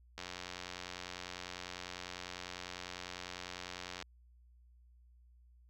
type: click train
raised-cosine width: 0.2 ms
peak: -25 dBFS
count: 347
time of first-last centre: 0.18-4.024 s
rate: 90 Hz
effects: added 60 Hz sine -60 dBFS peak until 5.69 s